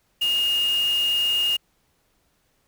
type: tone in noise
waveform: sine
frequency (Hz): 2844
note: F7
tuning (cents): +31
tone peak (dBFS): -19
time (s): 0.21-1.57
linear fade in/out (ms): 10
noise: white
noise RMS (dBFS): -36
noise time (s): 0.21-1.57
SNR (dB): +14
effects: pink hiss -67 dBFS RMS until 2.67 s